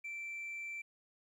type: tone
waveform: sine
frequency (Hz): 2340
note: D7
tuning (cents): -7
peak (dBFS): -38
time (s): 0.04-0.82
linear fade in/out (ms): 10
effects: tanh soft clip ceiling -39 dBFS + 12-bit